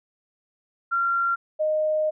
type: tone pair in turn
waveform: sine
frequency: 1377 / 617.8 Hz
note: F6 / D#5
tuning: -25 / -12 cents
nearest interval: octave + major second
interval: 1387 cents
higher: first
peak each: -20 dBFS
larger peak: neither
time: 0.91-1.36 / 1.59-2.11 s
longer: second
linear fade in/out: 20 ms
effects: none